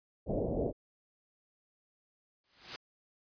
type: low-pass noise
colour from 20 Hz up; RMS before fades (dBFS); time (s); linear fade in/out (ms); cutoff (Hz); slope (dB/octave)
white; -33; 0.26-0.73; 50; 640; 48
type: noise with exponential growth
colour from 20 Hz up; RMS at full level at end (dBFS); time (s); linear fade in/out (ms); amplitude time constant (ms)
white; -36; 2.44-2.76; 0; 68
effects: resampled to 11025 Hz